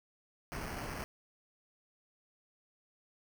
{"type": "noise with sample-and-hold", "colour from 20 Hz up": "pink", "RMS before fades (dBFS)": -41, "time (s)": [0.52, 1.04], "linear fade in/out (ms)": 0, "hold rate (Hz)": 3675, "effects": []}